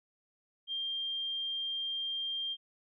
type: tone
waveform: sine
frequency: 3190 Hz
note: G7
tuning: 30 cents sharp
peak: -33 dBFS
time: 0.67-2.57 s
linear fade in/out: 50 ms
effects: none